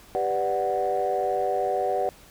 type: chord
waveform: sine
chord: G major seventh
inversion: none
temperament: equal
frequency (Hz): 392 / 493.9 / 587.3 / 740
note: G4 / B4 / D5 / F#5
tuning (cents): 0 / 0 / 0 / 0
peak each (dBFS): -29 / -28 / -28 / -25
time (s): 0.15-2.09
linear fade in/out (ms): 0
effects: tanh soft clip ceiling -15 dBFS + pink hiss -51 dBFS RMS until 2.3 s